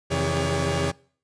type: tone cluster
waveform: sawtooth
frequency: 86.7 / 132.4 / 160.5 / 404 / 565 Hz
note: F2 / C3 / E3 / G#4 / C#5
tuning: -12 / +21 / -46 / -48 / +33 cents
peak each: -25 dBFS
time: 0.1-0.92 s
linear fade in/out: 20 ms
effects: noise-tail reverb RT60 0.5 s tail -24 dB re dry + resampled to 22050 Hz